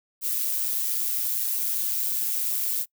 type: noise with amplitude modulation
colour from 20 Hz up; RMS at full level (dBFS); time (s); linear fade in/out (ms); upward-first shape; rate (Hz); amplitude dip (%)
violet; -24; 0.21-2.86; 50; sine; 120; 55
effects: noise-tail reverb RT60 0.1 s tail -24 dB re dry